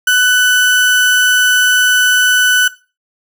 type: tone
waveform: 35% pulse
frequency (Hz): 1494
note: F#6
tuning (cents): +16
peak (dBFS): -6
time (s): 0.07-2.68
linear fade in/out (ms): 5
effects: noise-tail reverb RT60 0.3 s tail -17 dB re dry